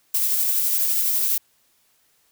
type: noise with tremolo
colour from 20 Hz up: violet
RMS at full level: -20 dBFS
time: 0.14-1.38 s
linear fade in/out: 5 ms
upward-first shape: sine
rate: 12 Hz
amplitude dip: 25%
effects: white hiss -63 dBFS RMS until 2.31 s